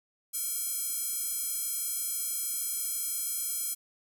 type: tone with high-pass filter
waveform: square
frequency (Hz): 463.1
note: A#4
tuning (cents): -11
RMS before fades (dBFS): -33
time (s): 0.33-3.75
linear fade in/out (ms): 20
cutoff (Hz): 9400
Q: 1.3
effects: none